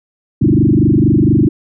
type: tone with frequency modulation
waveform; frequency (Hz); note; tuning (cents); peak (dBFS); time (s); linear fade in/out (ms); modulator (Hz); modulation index
sine; 216.2; A3; -30; -7; 0.41-1.49; 10; 24.3; 5
effects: none